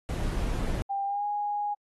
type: noise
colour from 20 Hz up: brown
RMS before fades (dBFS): -29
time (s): 0.09-0.82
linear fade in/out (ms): 0
type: tone with pitch glide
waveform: sine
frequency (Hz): 794 to 825.3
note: G5 to G#5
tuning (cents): +22 to -11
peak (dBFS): -27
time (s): 0.89-1.75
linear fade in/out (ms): 20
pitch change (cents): +67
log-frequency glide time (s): 1.05-1.25
effects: AAC 32 kbps